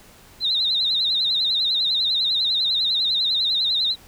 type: tone with vibrato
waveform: sine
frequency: 3864 Hz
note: B7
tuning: 39 cents flat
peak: -18 dBFS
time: 0.4-3.96 s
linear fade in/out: 50 ms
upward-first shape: sine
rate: 10 Hz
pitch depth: 110 cents each way
effects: pink hiss -49 dBFS RMS until 4.07 s